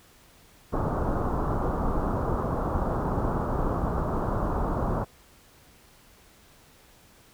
pink low-pass noise, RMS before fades -27 dBFS, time 0.72-5.05 s, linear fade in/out 20 ms, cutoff 1300 Hz, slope 48 dB/octave, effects pink hiss -56 dBFS RMS until 7.33 s

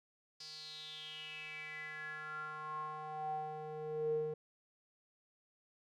square tone with band-pass filter sweep, 153.8 Hz, D#3, 20 cents flat, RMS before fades -43 dBFS, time 0.4-4.34 s, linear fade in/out 5 ms, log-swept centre 4900 to 400 Hz, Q 7.9, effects none

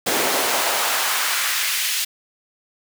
pink noise with high-pass filter sweep, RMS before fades -21 dBFS, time 0.06-2.05 s, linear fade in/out 10 ms, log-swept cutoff 340 to 3100 Hz, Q 1.1, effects none

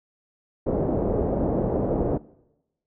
white low-pass noise, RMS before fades -24 dBFS, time 0.66-2.18 s, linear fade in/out 10 ms, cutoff 570 Hz, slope 24 dB/octave, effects noise-tail reverb RT60 0.9 s tail -21 dB re dry

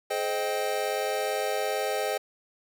square chord, Ab major seventh, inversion none, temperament equal with one note detuned, 425.7 / 523.3 / 622.3 / 784 Hz, Ab4 / C5 / Eb5 / G5, +43 / 0 / 0 / 0 cents, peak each -33 dBFS, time 0.1-2.18 s, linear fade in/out 10 ms, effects none

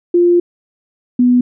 sine tone pair in turn, 349.2 / 246.9 Hz, F4 / B3, 0 / 0 cents, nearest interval tritone, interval 600 cents, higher first, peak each -7 dBFS, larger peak neither, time 0.14-0.4 / 1.19-1.41 s, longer first, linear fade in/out 5 ms, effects none

